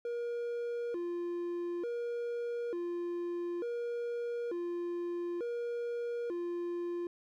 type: tone with vibrato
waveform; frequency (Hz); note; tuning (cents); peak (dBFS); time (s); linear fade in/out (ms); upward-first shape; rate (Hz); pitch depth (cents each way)
triangle; 406.3; G#4; -38; -32; 0.05-7.07; 2; square; 0.56; 270
effects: none